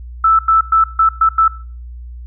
sine tone bursts at uneven times, 1318.5 Hz, E6, in tune, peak -7 dBFS, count 6, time 0.24-0.39 / 0.48-0.61 / 0.72-0.84 / 0.99-1.09 / 1.21-1.29 / 1.38-1.48 s, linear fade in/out 5 ms, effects noise-tail reverb RT60 0.4 s tail -18 dB re dry + added 60 Hz sine -28 dBFS peak until 2.26 s

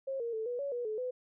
sine tone with pitch steps, 538 / 467.5 / 441.1 / 487.4 / 562 / 484.1 / 431.5 / 503 Hz, C5 / A#4 / A4 / B4 / C#5 / B4 / A4 / B4, +48 / +5 / +4 / -23 / +24 / -35 / -34 / +32 cents, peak -33 dBFS, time 0.07-1.11 s, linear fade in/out 10 ms, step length 130 ms, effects none

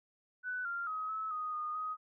sine tone with pitch steps, 1494 / 1390 / 1266 / 1297 / 1245 / 1228 / 1254 Hz, F#6 / F6 / D#6 / E6 / D#6 / D#6 / D#6, +16 / -9 / +30 / -28 / +1 / -23 / +13 cents, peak -35 dBFS, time 0.43-1.97 s, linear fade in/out 50 ms, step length 220 ms, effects none

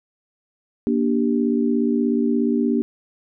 sine chord, G minor, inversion first, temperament equal with one note detuned, 236.9 / 293.7 / 392 Hz, Bb3 / D4 / G4, +28 / 0 / 0 cents, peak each -19 / -22 / -24 dBFS, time 0.87-2.82 s, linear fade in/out 0 ms, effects none

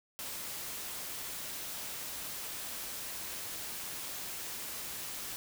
white noise, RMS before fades -41 dBFS, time 0.19-5.36 s, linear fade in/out 0 ms, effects none

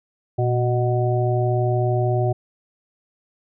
harmonic tone with a mistuned harmonic, 123.47 Hz, B2, in tune, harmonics 1 / 3 / 5 / 6, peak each -19 / -24 / -26 / -27 dBFS, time 0.38-2.33 s, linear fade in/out 10 ms, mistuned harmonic 1, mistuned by -61 cents, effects none

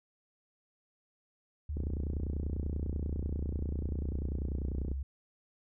sine tone with pitch glide, 74 to 67.47 Hz, D2 to C#2, +14 to -46 cents, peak -33 dBFS, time 1.69-5.03 s, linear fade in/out 5 ms, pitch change -160 cents, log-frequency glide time 3.92-4.84 s
click train, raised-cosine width 3 ms, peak -25 dBFS, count 96, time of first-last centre 1.77-4.916 s, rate 30.2 Hz
effects none

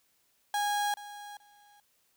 35% pulse tone with echo, 823 Hz, G#5, 16 cents flat, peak -26 dBFS, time 0.54-0.94 s, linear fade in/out 2 ms, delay 430 ms, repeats 2, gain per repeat -15 dB, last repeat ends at 1.8 s, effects white hiss -71 dBFS RMS until 2.16 s

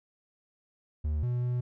triangle tone with pitch steps, 75.4 / 122.5 / 123.3 Hz, D2 / B2 / B2, +46 / -14 / -2 cents, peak -25 dBFS, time 1.04-1.61 s, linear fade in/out 10 ms, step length 190 ms, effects none

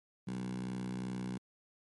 10% pulse tone with high-pass filter, 62.7 Hz, B1, 27 cents sharp, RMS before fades -39 dBFS, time 0.27-1.38 s, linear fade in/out 10 ms, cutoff 160 Hz, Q 9.6, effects MP3 48 kbps

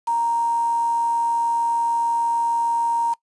sine tone with quantisation, 932.3 Hz, A#5, in tune, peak -18 dBFS, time 0.07-3.14 s, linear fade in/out 10 ms, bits 6, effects noise-tail reverb RT60 0.1 s tail -22 dB re dry + resampled to 24000 Hz

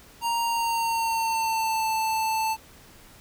square tone with pitch glide, 932.3 to 883.5 Hz, A#5 to A5, 0 to +7 cents, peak -24 dBFS, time 0.21-2.57 s, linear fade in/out 50 ms, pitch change -93 cents, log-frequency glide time 0.43-1.88 s, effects pink hiss -51 dBFS RMS until 3.2 s

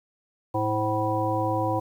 harmonic tone with a mistuned harmonic, 108.7 Hz, A2, 21 cents flat, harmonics 1 / 3 / 5 / 7 / 9, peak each -29 / -29 / -29 / -29 / -29 dBFS, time 0.54-1.8 s, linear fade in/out 10 ms, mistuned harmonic 5, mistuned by -60 cents, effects 9-bit

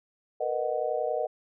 sine chord, B major seventh, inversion third, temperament just, 463 / 493.9 / 617.4 / 740.8 Hz, A#4 / B4 / D#5 / F#5, -12 / 0 / -14 / +2 cents, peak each -33 / -32 / -30 / -33 dBFS, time 0.4-1.27 s, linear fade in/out 10 ms, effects none

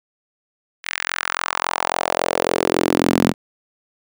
sawtooth tone with high-pass filter sweep, 43.65 Hz, F1, in tune, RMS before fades -20 dBFS, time 0.83-3.34 s, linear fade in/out 50 ms, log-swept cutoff 2100 to 210 Hz, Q 2.3, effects none

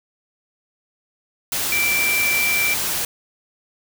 sine tone in noise, 2343 Hz, D7, 5 cents flat, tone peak -18 dBFS, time 1.72-2.74 s, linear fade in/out 2 ms, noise white, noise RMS -23 dBFS, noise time 1.52-3.05 s, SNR +2 dB, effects none

